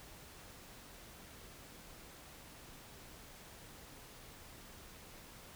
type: silence
effects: pink hiss -55 dBFS RMS until 5.55 s